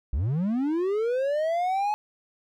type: linear sweep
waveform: triangle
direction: up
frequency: 55 to 852 Hz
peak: -21 dBFS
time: 0.13-1.94 s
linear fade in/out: 0 ms
effects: none